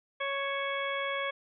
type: harmonic tone with a mistuned harmonic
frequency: 554.4 Hz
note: C#5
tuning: in tune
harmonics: 1 / 2 / 3 / 4 / 5 / 6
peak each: -35 / -36 / -38 / -36 / -49 / -41 dBFS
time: 0.2-1.31 s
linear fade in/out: 10 ms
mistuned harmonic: 5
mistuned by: -84 cents
effects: none